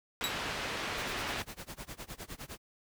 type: low-pass noise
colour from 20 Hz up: white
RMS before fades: -37 dBFS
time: 0.21-1.42 s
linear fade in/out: 0 ms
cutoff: 2800 Hz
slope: 12 dB/octave
type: tone with exponential decay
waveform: sawtooth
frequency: 3871 Hz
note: B7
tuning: 35 cents flat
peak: -25 dBFS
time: 0.24-0.37 s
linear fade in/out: 0 ms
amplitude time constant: 28 ms
type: noise with tremolo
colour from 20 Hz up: pink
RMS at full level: -42 dBFS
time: 0.97-2.58 s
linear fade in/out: 10 ms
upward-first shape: sine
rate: 9.8 Hz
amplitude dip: 95%
effects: none